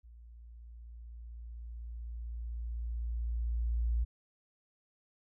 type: tone with level ramp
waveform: sine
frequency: 57.9 Hz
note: A#1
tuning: 11 cents flat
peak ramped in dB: -51 to -27 dBFS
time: 0.03-4.05 s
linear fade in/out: 20 ms
effects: none